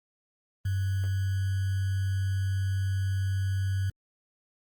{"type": "tone with sample-and-hold", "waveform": "sine", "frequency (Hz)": 96.3, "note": "G2", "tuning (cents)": -30, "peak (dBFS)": -25, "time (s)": [0.65, 3.9], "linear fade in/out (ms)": 5, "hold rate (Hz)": 1575, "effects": ["Opus 24 kbps"]}